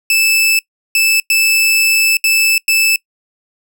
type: tone bursts at uneven times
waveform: sawtooth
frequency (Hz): 2629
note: E7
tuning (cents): -5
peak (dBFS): -6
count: 5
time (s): 0.1-0.59 / 0.95-1.2 / 1.3-2.17 / 2.24-2.58 / 2.68-2.96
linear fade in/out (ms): 2
effects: noise-tail reverb RT60 0.1 s tail -24 dB re dry